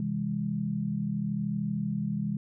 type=chord; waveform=sine; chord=C augmented; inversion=none; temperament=just; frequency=130.81 / 163.52 / 204.4 Hz; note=C3 / E3 / G#3; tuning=0 / -14 / -27 cents; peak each=-35 / -33 / -30 dBFS; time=0-2.37 s; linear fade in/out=2 ms; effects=none